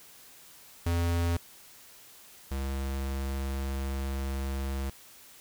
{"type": "tone pair in turn", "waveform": "square", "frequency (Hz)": [85.3, 67.7], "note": ["F2", "C#2"], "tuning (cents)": [-40, -40], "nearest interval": "major third", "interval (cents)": 400, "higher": "first", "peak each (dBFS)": [-26, -31], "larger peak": "first", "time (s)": [[0.86, 1.37], [2.51, 4.9]], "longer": "second", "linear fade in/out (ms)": 5, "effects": ["white hiss -53 dBFS RMS until 5.4 s"]}